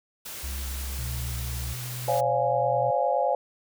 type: noise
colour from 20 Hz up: white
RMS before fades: -38 dBFS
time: 0.25-2.21 s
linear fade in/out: 10 ms
type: tone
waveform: triangle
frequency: 66.5 Hz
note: C2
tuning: 29 cents sharp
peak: -29 dBFS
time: 0.43-1.74 s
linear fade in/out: 10 ms
type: tone with tremolo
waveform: sine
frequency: 123.47 Hz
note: B2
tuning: in tune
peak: -33 dBFS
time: 0.98-2.91 s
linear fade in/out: 10 ms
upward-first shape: triangle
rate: 1.2 Hz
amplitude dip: 25%
type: chord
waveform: sine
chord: D half-diminished seventh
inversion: third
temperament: equal with one note detuned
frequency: 523.3 / 572.9 / 698.5 / 830.6 Hz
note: C5 / D5 / F5 / Ab5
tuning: 0 / -43 / 0 / 0 cents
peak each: -27 dBFS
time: 2.08-3.35 s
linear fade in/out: 2 ms
effects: none